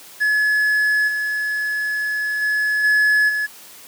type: tone with level steps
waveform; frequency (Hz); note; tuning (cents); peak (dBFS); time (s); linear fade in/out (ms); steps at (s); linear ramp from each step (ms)
triangle; 1704; G#6; +44; -13 / -18 / -15 / -11 / -17; 0.2-3.47; 20; 1.07 / 2.41 / 2.83 / 3.28; 20
effects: white hiss -42 dBFS RMS until 3.87 s + high-pass 150 Hz 12 dB/octave